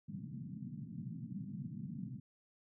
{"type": "band-pass noise", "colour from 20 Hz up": "pink", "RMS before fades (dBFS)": -45, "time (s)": [0.08, 2.2], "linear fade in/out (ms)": 10, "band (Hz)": [120, 240], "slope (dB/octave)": 48, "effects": []}